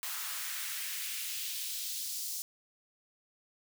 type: noise with high-pass filter sweep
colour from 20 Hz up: white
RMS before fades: -38 dBFS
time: 0.03-2.42 s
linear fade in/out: 0 ms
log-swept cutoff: 1100 to 5600 Hz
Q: 1.4
effects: none